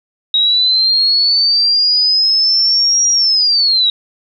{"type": "linear two-way sweep", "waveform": "sine", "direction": "up then down", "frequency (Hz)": [3800, 5720, 3800], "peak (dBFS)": -9, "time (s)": [0.34, 3.9], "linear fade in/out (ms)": 2, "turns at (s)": 3.1, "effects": []}